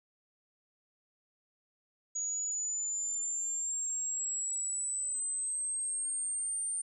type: exponential sweep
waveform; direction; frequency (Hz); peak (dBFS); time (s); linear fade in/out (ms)
sine; up; 6760 to 8940; -32; 2.15-6.82; 10
effects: none